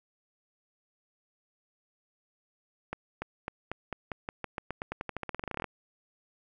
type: accelerating click train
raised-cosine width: 0.5 ms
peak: -19 dBFS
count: 27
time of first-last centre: 2.93-5.643 s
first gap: 290 ms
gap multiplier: 0.9
effects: none